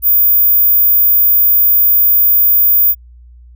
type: tone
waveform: sine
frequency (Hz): 14880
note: A#9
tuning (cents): -4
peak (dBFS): -6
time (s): 0.02-2.95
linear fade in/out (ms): 50
effects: added 60 Hz sine -36 dBFS peak until 3.55 s